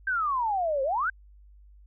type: exponential two-way sweep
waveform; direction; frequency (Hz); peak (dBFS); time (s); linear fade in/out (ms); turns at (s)
sine; down then up; 1600 to 520 to 1600; -24; 0.07-1.1; 5; 0.83
effects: added 50 Hz sine -50 dBFS peak until 1.86 s